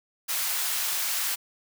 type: high-pass noise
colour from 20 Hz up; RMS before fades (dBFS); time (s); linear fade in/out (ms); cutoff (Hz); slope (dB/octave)
white; -28; 0.28-1.36; 20; 890; 12
effects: none